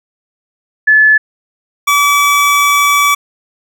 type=tone pair in turn; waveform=sine / 25% pulse; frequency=1727 / 1147.8 Hz; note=A6 / D6; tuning=-33 / -40 cents; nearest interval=perfect fifth; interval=707 cents; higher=first; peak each=-4 dBFS; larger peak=neither; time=0.87-1.18 / 1.87-3.15 s; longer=second; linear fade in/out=10 ms; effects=none

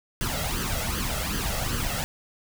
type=noise with flanger; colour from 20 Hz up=pink; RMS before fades=-28 dBFS; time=0.21-2.04 s; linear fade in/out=0 ms; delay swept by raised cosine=0.64 to 1.55 ms; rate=2.6 Hz; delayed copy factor=+0.7; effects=none

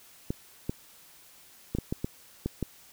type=clicks; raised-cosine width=3 ms; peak=-16 dBFS; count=8; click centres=0.305 / 0.695 / 1.75 / 1.786 / 1.925 / 2.045 / 2.46 / 2.627 s; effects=white hiss -55 dBFS RMS until 2.92 s

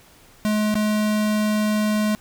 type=tone with dropouts; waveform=square; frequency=212.4 Hz; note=G#3; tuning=39 cents sharp; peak=-19 dBFS; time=0.45-2.15 s; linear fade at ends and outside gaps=0 ms; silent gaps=0.742-0.754 s; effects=pink hiss -51 dBFS RMS until 2.2 s

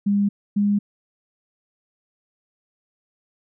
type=tone pair in turn; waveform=sine; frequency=202.1 / 204.1 Hz; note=G#3 / G#3; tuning=-47 / -30 cents; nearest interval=unison; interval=17 cents; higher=second; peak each=-16 dBFS; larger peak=neither; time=0.06-0.29 / 0.56-0.79 s; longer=neither; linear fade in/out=10 ms; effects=none

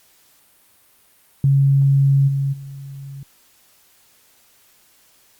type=tone with level steps; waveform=sine; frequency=138 Hz; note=C#3; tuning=7 cents flat; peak=-11 / -17 / -31 dBFS; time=1.44-3.23 s; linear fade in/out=2 ms; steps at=2.27 / 2.52 s; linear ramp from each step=20 ms; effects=white hiss -55 dBFS RMS until 5.39 s + Opus 48 kbps

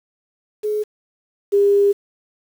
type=tone pair in turn; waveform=sine; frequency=423 / 402.9 Hz; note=G#4 / G4; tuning=+32 / +48 cents; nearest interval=minor second; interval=84 cents; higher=first; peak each=-18 / -11 dBFS; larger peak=second; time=0.63-0.84 / 1.52-1.93 s; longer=second; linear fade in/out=20 ms; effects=7-bit

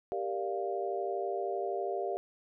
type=chord; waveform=sine; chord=G minor seventh; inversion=none; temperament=equal with one note detuned; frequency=393.6 / 466.2 / 587.3 / 698.5 Hz; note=G4 / Bb4 / D5 / F5; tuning=+7 / 0 / 0 / 0 cents; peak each=-35 / -39 / -39 / -36 dBFS; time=0.12-2.17 s; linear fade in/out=0 ms; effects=none

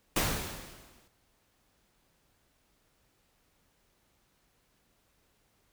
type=noise with exponential decay; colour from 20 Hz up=pink; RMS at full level=-26 dBFS; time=0.16-1.08 s; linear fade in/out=5 ms; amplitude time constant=200 ms; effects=pink hiss -71 dBFS RMS until 5.72 s

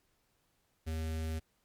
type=tone with notch filter; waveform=square; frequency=79.8 Hz; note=D#2; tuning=44 cents sharp; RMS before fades=-36 dBFS; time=0.86-1.4 s; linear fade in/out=20 ms; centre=1000 Hz; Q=1.5; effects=pink hiss -75 dBFS RMS until 1.64 s + MP3 96 kbps

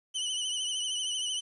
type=tone with vibrato; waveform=sawtooth; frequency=3000 Hz; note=F#7; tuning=23 cents sharp; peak=-27 dBFS; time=0.14-1.41 s; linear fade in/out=20 ms; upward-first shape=triangle; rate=13 Hz; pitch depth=65 cents each way; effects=resampled to 24000 Hz + 10-bit

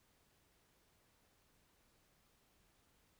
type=silence; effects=pink hiss -74 dBFS RMS until 3.19 s

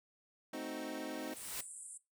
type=chord; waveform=25% pulse; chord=A diminished seventh; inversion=none; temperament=equal; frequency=220 / 261.6 / 311.1 / 370 Hz; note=A3 / C4 / Eb4 / Gb4; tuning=0 / 0 / 0 / 0 cents; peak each=-46 / -41 / -40 / -46 dBFS; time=0.53-1.34 s; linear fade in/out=5 ms
type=noise with exponential growth; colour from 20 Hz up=white; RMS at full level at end=-40 dBFS; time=0.87-1.61 s; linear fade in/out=5 ms; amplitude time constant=160 ms
type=band-pass noise; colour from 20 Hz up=pink; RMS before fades=-50 dBFS; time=1.36-1.98 s; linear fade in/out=10 ms; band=7800 to 10000 Hz; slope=96 dB/octave
effects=noise-tail reverb RT60 0.2 s tail -18 dB re dry

